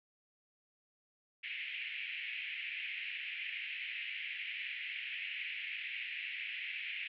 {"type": "band-pass noise", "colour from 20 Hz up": "white", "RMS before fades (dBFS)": -42, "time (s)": [1.43, 7.08], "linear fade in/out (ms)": 10, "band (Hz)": [2000, 2800], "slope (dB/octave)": 48, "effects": []}